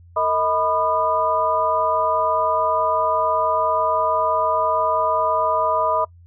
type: tone cluster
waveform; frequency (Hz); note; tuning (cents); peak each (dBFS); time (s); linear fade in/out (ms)
sine; 452.3 / 633 / 991 / 1217; A4 / D#5 / B5 / D#6; +48 / +30 / +6 / -39; -29 / -21 / -21 / -23; 0.16-6.05; 10
effects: noise-tail reverb RT60 0.1 s tail -23 dB re dry + added 86 Hz sine -44 dBFS peak until 6.26 s